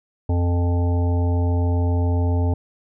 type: harmonic tone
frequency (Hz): 87.31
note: F2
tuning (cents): 0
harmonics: 1 / 3 / 5 / 7 / 9 / 10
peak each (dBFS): -17 / -27 / -31 / -34 / -36 / -37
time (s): 0.29-2.54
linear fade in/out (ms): 5
effects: none